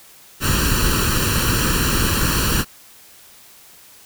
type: noise with comb filter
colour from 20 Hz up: pink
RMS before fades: -18 dBFS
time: 0.4-2.65 s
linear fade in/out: 50 ms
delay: 0.7 ms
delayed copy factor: +0.8
effects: white hiss -46 dBFS RMS until 4.05 s